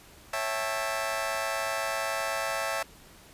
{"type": "chord", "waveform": "20% pulse", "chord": "A dominant seventh", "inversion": "first", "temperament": "just", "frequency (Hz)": [550, 660, 792, 880], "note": ["C#5", "E5", "G5", "A5"], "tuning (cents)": [-14, 2, 18, 0], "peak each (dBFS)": [-30, -27, -33, -31], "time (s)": [0.33, 2.83], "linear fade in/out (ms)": 5, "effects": ["pink hiss -53 dBFS RMS until 3.33 s", "resampled to 32000 Hz"]}